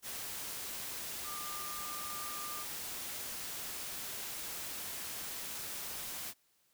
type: tone in noise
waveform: sine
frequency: 1199 Hz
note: D6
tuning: 36 cents sharp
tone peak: -44 dBFS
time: 1.23-2.66 s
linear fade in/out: 50 ms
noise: white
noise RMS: -42 dBFS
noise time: 0.02-6.34 s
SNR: -5 dB
effects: white hiss -73 dBFS RMS until 6.73 s